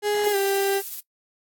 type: tone with pitch glide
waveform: 35% pulse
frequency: 415.3 to 393.8 Hz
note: G#4 to G4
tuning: 0 to +8 cents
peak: -19 dBFS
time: 0.02-0.82 s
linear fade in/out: 50 ms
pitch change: -92 cents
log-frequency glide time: 0.31-0.36 s
type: noise with tremolo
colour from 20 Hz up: violet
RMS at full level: -31 dBFS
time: 0.23-1.01 s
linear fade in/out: 20 ms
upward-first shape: triangle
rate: 16 Hz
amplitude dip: 40%
effects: noise-tail reverb RT60 0.1 s tail -21 dB re dry + AAC 64 kbps